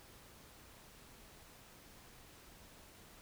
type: silence
effects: pink hiss -59 dBFS RMS until 3.21 s